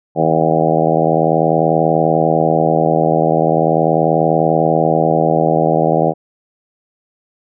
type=harmonic tone with a mistuned harmonic; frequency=80.4 Hz; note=E2; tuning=43 cents flat; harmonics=2 / 3 / 4 / 5 / 6 / 7 / 8 / 9 / 10; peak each=-18 / -23 / -20 / -21 / -19 / -18 / -19 / -19 / -21 dBFS; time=0.15-6.14 s; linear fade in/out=50 ms; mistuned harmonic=10; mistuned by=-24 cents; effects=none